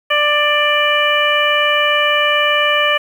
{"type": "harmonic tone", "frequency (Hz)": 591, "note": "D5", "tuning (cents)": 11, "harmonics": [1, 2, 3, 4, 5], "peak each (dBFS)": [-18, -18, -18, -18, -18], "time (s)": [0.1, 2.98], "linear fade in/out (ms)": 10, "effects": ["7-bit"]}